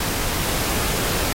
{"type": "noise", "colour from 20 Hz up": "pink", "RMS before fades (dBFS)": -23, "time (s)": [0, 1.33], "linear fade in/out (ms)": 5, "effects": ["AAC 48 kbps"]}